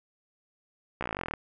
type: slowing click train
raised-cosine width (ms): 0.5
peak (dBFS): -17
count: 17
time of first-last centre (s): 1.01-1.337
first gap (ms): 15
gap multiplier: 1.04
effects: none